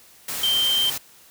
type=tone in noise; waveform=sine; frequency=3136 Hz; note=G7; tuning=in tune; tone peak=-18 dBFS; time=0.43-0.9 s; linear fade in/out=5 ms; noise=white; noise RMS=-29 dBFS; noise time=0.28-0.98 s; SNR=+8 dB; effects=white hiss -51 dBFS RMS until 1.3 s